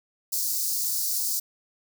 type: high-pass noise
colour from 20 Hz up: white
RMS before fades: -27 dBFS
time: 0.32-1.4 s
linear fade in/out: 10 ms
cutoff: 4500 Hz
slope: 48 dB/octave
effects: none